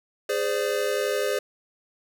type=tone cluster; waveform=square; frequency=412.4 / 515 / 587 Hz; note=G#4 / C5 / D5; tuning=-12 / -28 / -1 cents; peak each=-28 / -28 / -30 dBFS; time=0.29-1.39 s; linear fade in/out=5 ms; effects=none